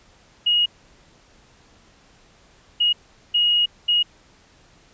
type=tone bursts at uneven times; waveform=sine; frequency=2882 Hz; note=F#7; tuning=46 cents flat; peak=-15 dBFS; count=4; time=0.46-0.66 / 2.8-2.93 / 3.34-3.66 / 3.88-4.03 s; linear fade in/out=10 ms; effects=pink hiss -54 dBFS RMS until 4.93 s + resampled to 16000 Hz